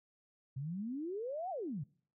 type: exponential two-way sweep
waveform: sine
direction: up then down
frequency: 126.8 to 784 to 126.8 Hz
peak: -37 dBFS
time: 0.56-1.84 s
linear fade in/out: 10 ms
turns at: 1.5 s
effects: noise-tail reverb RT60 0.5 s tail -24 dB re dry